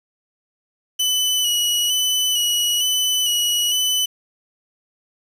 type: tone with vibrato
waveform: sawtooth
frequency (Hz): 2960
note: F#7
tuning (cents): 0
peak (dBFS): -14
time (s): 0.99-4.06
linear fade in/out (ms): 10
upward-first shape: square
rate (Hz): 1.1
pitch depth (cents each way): 25
effects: resampled to 32000 Hz + 7-bit